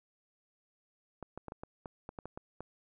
clicks, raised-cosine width 1 ms, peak -28 dBFS, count 11, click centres 1.227 / 1.376 / 1.483 / 1.521 / 1.635 / 1.858 / 2.091 / 2.188 / 2.256 / 2.375 / 2.606 s, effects none

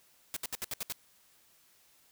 white noise bursts, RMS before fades -36 dBFS, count 7, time 0.34-0.923 s, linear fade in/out 0 ms, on 25 ms, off 68 ms, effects white hiss -65 dBFS RMS until 2.11 s

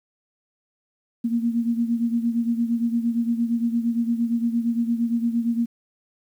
sine beating tone pair, 231.7 / 240.4 Hz, A#3 / B3, -10 / -46 cents, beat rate 8.7 Hz, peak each -21 / -26 dBFS, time 1.24-5.66 s, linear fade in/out 10 ms, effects 9-bit

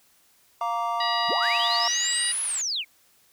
triangle chord, Bb major, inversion second, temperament just, 699.2 / 932.3 / 1165.4 Hz, F5 / Bb5 / D6, +2 / 0 / -14 cents, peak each -27 dBFS, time 0.61-1.88 s, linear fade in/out 2 ms
harmonic tone, 961 Hz, B5, 48 cents flat, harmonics 2 / 3 / 4 / 5, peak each -31 / -31 / -31 / -31 dBFS, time 1-2.32 s, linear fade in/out 5 ms
sine linear two-way sweep, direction up then down, 74.2 to 10548 to 2064 Hz, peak -25 dBFS, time 1.28-2.85 s, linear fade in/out 50 ms, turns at 2.42 s
white band-pass noise, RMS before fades -41 dBFS, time 1.42-2.62 s, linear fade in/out 10 ms, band 1000 to 4300 Hz, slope 12 dB/octave
effects white hiss -61 dBFS RMS until 3.32 s

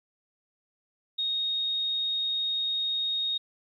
sine tone, 3729 Hz, A#7, in tune, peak -26 dBFS, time 1.18-3.38 s, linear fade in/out 10 ms, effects 11-bit

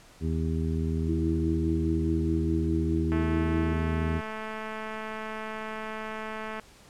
harmonic tone, 80.4 Hz, E2, 43 cents flat, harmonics 1 / 2 / 3 / 4 / 5, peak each -28 / -31 / -33 / -39 / -37 dBFS, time 0.2-4.22 s, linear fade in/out 50 ms
sine tone, 326.4 Hz, E4, 17 cents flat, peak -28 dBFS, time 1.08-3.74 s, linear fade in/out 20 ms
click train, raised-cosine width 0.5 ms, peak -22 dBFS, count 759, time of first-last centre 3.12-6.597 s, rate 218 Hz
effects pink hiss -54 dBFS RMS until 6.89 s + low-pass 10000 Hz 12 dB/octave

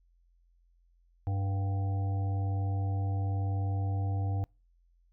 harmonic tone with a mistuned harmonic, 97.8 Hz, G2, 4 cents flat, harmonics 1 / 3 / 5 / 7 / 8, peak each -28 / -43 / -48 / -46 / -46 dBFS, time 1.27-4.44 s, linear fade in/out 0 ms, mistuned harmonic 7, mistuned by +42 cents, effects noise-tail reverb RT60 0.3 s tail -26 dB re dry + added 43 Hz sine -63 dBFS peak until 5.12 s

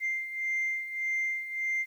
sine beating tone pair, 2093 / 2094.7 Hz, C7 / C7, 0 / +1 cents, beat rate 1.7 Hz, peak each -34 / -29 dBFS, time 0-1.86 s, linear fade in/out 50 ms, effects tanh soft clip ceiling -24 dBFS + 10-bit

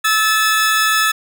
sawtooth tone pair together, 1301 / 1736.6 Hz, E6 / A6, -23 / -23 cents, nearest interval perfect fourth, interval 500 cents, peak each -12 dBFS, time 0.04-1.12 s, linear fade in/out 10 ms, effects none

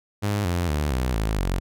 sawtooth tone with pitch steps, 102.7 / 87.36 / 74.32 / 63.22 / 53.78 / 45.75 Hz, G#2 / F2 / D2 / B1 / A1 / F#1, -19 / +1 / +21 / +41 / -39 / -19 cents, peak -18 dBFS, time 0.22-1.6 s, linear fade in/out 20 ms, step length 230 ms, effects none

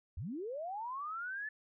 sine linear sweep, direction up, 61.74 to 1760 Hz, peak -38 dBFS, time 0.17-1.49 s, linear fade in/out 5 ms, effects none

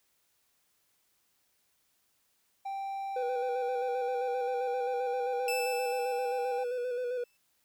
triangle tone with pitch glide, 784 to 794 Hz, G5 to G5, 0 to +22 cents, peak -32 dBFS, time 2.65-6.64 s, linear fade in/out 10 ms, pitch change +22 cents, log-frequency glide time 3.81-5.96 s
triangle tone with vibrato, 493.9 Hz, B4, in tune, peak -29 dBFS, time 3.16-7.24 s, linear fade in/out 5 ms, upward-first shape square, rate 7.6 Hz, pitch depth 32 cents each way
sawtooth tone with exponential decay, 2637 Hz, E7, in tune, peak -28 dBFS, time 5.48-7.37 s, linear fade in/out 1 ms, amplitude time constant 410 ms
effects white hiss -73 dBFS RMS until 7.64 s

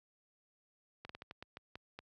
slowing click train, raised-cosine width 0.3 ms, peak -30 dBFS, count 9, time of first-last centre 1.05-1.99 s, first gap 44 ms, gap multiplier 1.27, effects high-pass 60 Hz 12 dB/octave

